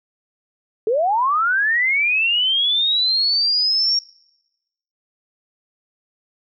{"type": "linear sweep", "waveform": "sine", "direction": "up", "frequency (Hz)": [415.3, 5588], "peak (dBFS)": -15, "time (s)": [0.87, 3.99], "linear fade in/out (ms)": 2, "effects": ["noise-tail reverb RT60 1.0 s tail -25 dB re dry"]}